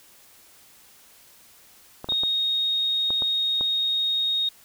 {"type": "clicks", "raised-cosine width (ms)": 1, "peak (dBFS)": -20, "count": 7, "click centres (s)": [2.044, 2.088, 2.122, 2.235, 3.105, 3.222, 3.61]}
{"type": "tone", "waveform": "sine", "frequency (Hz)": 3729, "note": "A#7", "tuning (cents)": 0, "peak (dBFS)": -21, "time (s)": [2.09, 4.49], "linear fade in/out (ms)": 5}
{"effects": ["white hiss -53 dBFS RMS until 4.64 s"]}